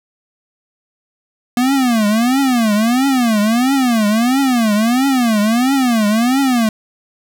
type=tone with vibrato; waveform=square; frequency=238.7 Hz; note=A#3; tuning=41 cents sharp; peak=-12 dBFS; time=1.57-6.69 s; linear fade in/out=2 ms; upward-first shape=triangle; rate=1.5 Hz; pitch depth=280 cents each way; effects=none